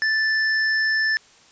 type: tone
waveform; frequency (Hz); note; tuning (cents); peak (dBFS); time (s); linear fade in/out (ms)
square; 1758; A6; -2; -19; 0.02-1.17; 0
effects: white hiss -52 dBFS RMS until 1.51 s + resampled to 16000 Hz